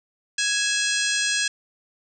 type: harmonic tone with a mistuned harmonic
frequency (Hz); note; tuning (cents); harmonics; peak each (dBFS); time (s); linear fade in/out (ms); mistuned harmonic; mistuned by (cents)
830.6; G#5; 0; 2 / 3 / 4 / 5 / 6 / 7 / 8 / 9 / 10; -26 / -28 / -29 / -30 / -31 / -31 / -32 / -33 / -33; 0.38-1.48; 5; 3; +85
effects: none